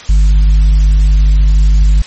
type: tone with tanh clipping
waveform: triangle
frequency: 50.3 Hz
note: G1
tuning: 45 cents sharp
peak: -5 dBFS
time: 0.09-2.02 s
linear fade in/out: 5 ms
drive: 9 dB
effects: white hiss -31 dBFS RMS until 2.06 s + MP3 32 kbps